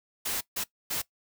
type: noise bursts at uneven times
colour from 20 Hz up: white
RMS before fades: -31 dBFS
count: 3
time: 0.25-0.41 / 0.56-0.64 / 0.9-1.02 s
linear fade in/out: 10 ms
effects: noise-tail reverb RT60 0.1 s tail -19 dB re dry